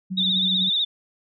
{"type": "tone with tremolo", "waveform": "sine", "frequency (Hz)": 186.9, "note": "F#3", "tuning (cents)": 18, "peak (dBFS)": -24, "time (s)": [0.1, 0.7], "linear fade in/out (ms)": 20, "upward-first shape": "triangle", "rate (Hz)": 12, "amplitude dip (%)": 50}
{"type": "tone with vibrato", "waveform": "sine", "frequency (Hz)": 3652, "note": "A#7", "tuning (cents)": -36, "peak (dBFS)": -19, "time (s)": [0.17, 0.85], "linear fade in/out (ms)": 10, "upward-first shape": "sine", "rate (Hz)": 16, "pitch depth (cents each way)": 74}
{"effects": []}